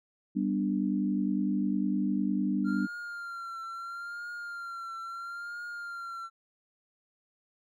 sine chord, G major, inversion none, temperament equal with one note detuned, 196 / 246.9 / 295.7 Hz, G3 / B3 / D4, 0 / 0 / +12 cents, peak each -29 / -32 / -31 dBFS, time 0.35-2.87 s, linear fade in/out 20 ms
triangle tone with vibrato, 1385 Hz, F6, 15 cents flat, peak -35 dBFS, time 2.64-6.3 s, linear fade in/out 50 ms, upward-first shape triangle, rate 0.75 Hz, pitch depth 51 cents each way
effects none

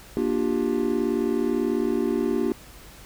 triangle chord, G minor seventh, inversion first, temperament just, 235.2 / 294 / 352.8 / 392 Hz, Bb3 / D4 / F4 / G4, +16 / +2 / +18 / 0 cents, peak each -25 dBFS, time 0.17-2.52 s, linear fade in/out 0 ms, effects added 50 Hz sine -49 dBFS peak until 3.05 s + pink hiss -47 dBFS RMS until 3.05 s

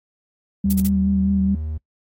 sine tone with vibrato, 194.2 Hz, G3, 16 cents flat, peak -16 dBFS, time 0.64-1.55 s, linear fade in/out 5 ms, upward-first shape sine, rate 4.8 Hz, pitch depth 28 cents each way
triangle tone, 77.6 Hz, D#2, 4 cents flat, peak -22 dBFS, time 0.65-1.78 s, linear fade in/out 10 ms
violet noise bursts, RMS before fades -24 dBFS, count 3, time 0.7-0.875 s, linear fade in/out 5 ms, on 31 ms, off 41 ms
effects noise-tail reverb RT60 0.1 s tail -25 dB re dry + AAC 48 kbps

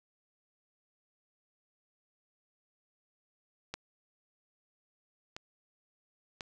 clicks, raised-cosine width 0.2 ms, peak -20 / -24 / -22 dBFS, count 3, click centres 3.74 / 5.365 / 6.408 s, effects none

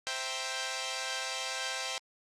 5% pulse chord, C dominant seventh, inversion none, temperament equal, 523.3 / 659.3 / 784 / 932.3 Hz, C5 / E5 / G5 / Bb5, 0 / 0 / 0 / 0 cents, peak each -26 / -28 / -25 / -31 dBFS, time 0.07-1.98 s, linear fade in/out 0 ms, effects low-pass 7000 Hz 12 dB/octave + Opus 48 kbps

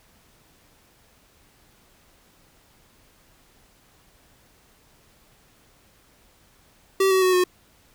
square tone with pitch steps, 385.4 / 377.7 / 370.1 / 362.7 Hz, G4 / F#4 / F#4 / F#4, -29 / +36 / 0 / -34 cents, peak -17 dBFS, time 7-7.44 s, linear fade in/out 5 ms, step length 110 ms, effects pink hiss -58 dBFS RMS until 7.94 s

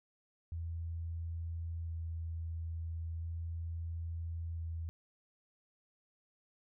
sine tone with vibrato, 82.8 Hz, E2, 8 cents sharp, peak -37 dBFS, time 0.52-4.89 s, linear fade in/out 0 ms, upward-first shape square, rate 0.37 Hz, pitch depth 9 cents each way, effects none

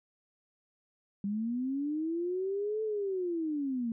sine linear two-way sweep, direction up then down, 196 to 440 to 223.4 Hz, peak -30 dBFS, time 1.24-3.92 s, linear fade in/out 2 ms, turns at 2.83 s, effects none

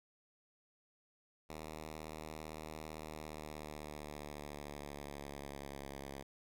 5% pulse tone with pitch glide, 77.78 to 69.29 Hz, D#2 to C#2, 0 to 0 cents, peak -34 dBFS, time 1.49-6.23 s, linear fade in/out 10 ms, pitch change -200 cents, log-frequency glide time 2.98-5.94 s, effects none

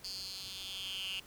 10% pulse tone with high-pass filter sweep, 190 Hz, F#3, 46 cents sharp, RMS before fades -42 dBFS, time 0.04-1.2 s, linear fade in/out 5 ms, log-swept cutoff 4600 to 2800 Hz, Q 7.3, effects pink hiss -57 dBFS RMS until 1.26 s

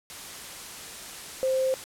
sine tone in noise, 523.3 Hz, C5, in tune, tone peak -22 dBFS, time 1.43-1.74 s, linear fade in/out 0 ms, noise white, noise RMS -40 dBFS, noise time 0.1-1.84 s, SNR +15 dB, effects low-pass 11000 Hz 12 dB/octave

